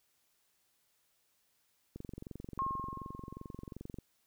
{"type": "click train", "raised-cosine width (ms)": 3, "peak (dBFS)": -31, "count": 47, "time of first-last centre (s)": [1.96, 3.986], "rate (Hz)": 22.7}
{"type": "tone with exponential decay", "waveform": "sine", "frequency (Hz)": 1074, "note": "C6", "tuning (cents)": 45, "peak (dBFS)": -30, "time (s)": [2.59, 3.74], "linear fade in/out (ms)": 0, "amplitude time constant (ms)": 250}
{"effects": ["white hiss -75 dBFS RMS until 4.26 s"]}